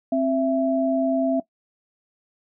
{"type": "tone pair together", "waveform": "sine", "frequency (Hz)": [264.9, 664.8], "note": ["C4", "E5"], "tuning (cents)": [22, 15], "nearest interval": "octave + major third", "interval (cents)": 1593, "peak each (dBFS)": -21, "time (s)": [0.12, 1.4], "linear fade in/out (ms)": 5, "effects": ["noise-tail reverb RT60 0.1 s tail -18 dB re dry"]}